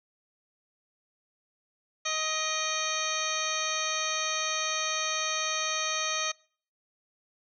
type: harmonic tone with a mistuned harmonic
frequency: 628 Hz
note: D#5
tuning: 16 cents sharp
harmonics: 1 / 2 / 3 / 4 / 5 / 6 / 7 / 9 / 10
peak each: -39 / -34 / -38 / -35 / -38 / -36 / -39 / -38 / -35 dBFS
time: 2.05-6.32 s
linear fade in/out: 10 ms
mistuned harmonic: 4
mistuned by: -50 cents
effects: noise-tail reverb RT60 0.5 s tail -25 dB re dry